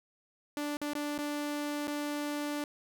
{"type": "tone with dropouts", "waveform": "sawtooth", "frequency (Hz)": 293.3, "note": "D4", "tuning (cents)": -2, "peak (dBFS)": -29, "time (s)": [0.57, 2.64], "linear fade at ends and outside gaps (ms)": 1, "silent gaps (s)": [[0.77, 0.815], [0.934, 0.952], [1.179, 1.188], [1.872, 1.879]], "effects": []}